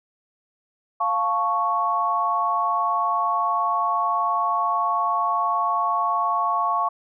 sine chord, F augmented, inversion none, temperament equal, 698.5 / 880 / 1108.7 Hz, F5 / A5 / C#6, 0 / 0 / 0 cents, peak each -26 / -27 / -21 dBFS, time 1-6.89 s, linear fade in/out 10 ms, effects none

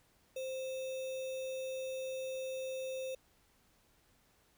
sine tone with sample-and-hold, 523.3 Hz, C5, in tune, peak -37 dBFS, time 0.36-3.15 s, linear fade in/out 5 ms, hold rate 3150 Hz, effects pink hiss -70 dBFS RMS until 4.57 s

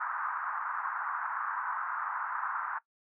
white band-pass noise, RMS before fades -35 dBFS, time 0-2.79 s, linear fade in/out 10 ms, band 920 to 1500 Hz, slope 48 dB/octave, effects noise-tail reverb RT60 0.1 s tail -19 dB re dry

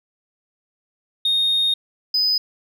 sine tone pair in turn, 3700 / 5006 Hz, A#7 / D#8, -14 / +10 cents, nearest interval perfect fourth, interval 524 cents, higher second, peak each -14 dBFS, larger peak neither, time 1.25-1.74 / 2.14-2.38 s, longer first, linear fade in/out 5 ms, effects tanh soft clip ceiling -14 dBFS

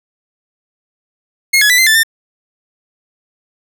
sawtooth tone with pitch steps, 2155 / 1689 / 1981 / 2072 / 1760 / 1800 Hz, C#7 / G#6 / B6 / C7 / A6 / A6, -49 / +29 / +5 / -17 / 0 / +39 cents, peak -4 dBFS, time 1.53-2.034 s, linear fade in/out 10 ms, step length 84 ms, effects none

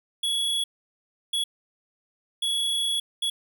square tone bursts at uneven times, 3367 Hz, G#7, 23 cents sharp, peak -24 dBFS, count 4, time 0.23-0.64 / 1.33-1.44 / 2.42-3 / 3.22-3.3 s, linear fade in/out 5 ms, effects none

